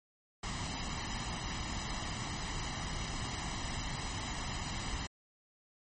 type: noise with comb filter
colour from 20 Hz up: pink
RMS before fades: -38 dBFS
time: 0.43-5.07 s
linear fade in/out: 5 ms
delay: 1 ms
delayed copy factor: +0.6
effects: MP3 32 kbps